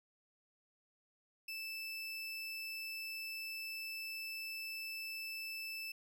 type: tone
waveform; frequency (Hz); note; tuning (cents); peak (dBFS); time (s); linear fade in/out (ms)
30% pulse; 2637; E7; 0; -39; 1.48-5.92; 5
effects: none